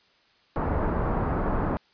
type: low-pass noise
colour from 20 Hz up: pink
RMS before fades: -26 dBFS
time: 0.56-1.77 s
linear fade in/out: 0 ms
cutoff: 1300 Hz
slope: 24 dB/octave
effects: white hiss -62 dBFS RMS until 1.93 s + resampled to 11025 Hz